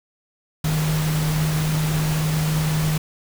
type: tone in noise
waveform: sine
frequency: 155.1 Hz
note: D#3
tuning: 5 cents flat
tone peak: -19 dBFS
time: 0.64-2.98 s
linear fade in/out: 5 ms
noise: pink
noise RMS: -28 dBFS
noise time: 0.64-2.98 s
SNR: +6 dB
effects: none